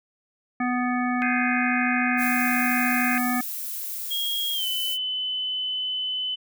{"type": "harmonic tone", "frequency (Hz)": 247.8, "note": "B3", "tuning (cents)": 6, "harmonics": [1, 3, 5, 7, 9], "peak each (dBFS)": [-24, -29, -31, -32, -34], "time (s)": [0.6, 3.41], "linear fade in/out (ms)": 5}
{"type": "chord", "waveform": "sine", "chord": "Ab major seventh", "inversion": "third", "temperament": "equal with one note detuned", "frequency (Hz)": [1568, 1681.5, 2093, 2489], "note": ["G6", "Ab6", "C7", "Eb7"], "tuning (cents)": [0, 21, 0, 0], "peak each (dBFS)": [-31, -31, -29, -30], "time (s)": [1.22, 3.18], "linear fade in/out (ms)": 0}
{"type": "noise", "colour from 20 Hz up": "violet", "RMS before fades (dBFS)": -32, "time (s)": [2.17, 4.98], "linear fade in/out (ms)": 50}
{"type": "tone with pitch glide", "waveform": "sine", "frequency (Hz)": [3275, 3021], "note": ["G#7", "F#7"], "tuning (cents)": [-25, 35], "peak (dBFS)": -25, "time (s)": [4.1, 6.36], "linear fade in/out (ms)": 20, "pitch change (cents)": -140, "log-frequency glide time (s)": [4.53, 4.66]}
{"effects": []}